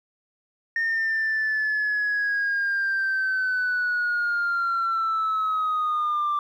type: linear sweep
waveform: sine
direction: down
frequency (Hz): 1832 to 1174.7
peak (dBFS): -20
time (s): 0.76-6.39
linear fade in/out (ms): 2
effects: tanh soft clip ceiling -19 dBFS + 10-bit